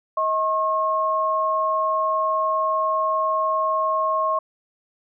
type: tone pair together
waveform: sine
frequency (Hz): 633.9 / 1081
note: D#5 / C#6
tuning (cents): +32 / -44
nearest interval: major sixth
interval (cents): 924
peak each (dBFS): -24 / -20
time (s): 0.17-4.39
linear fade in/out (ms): 5
effects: none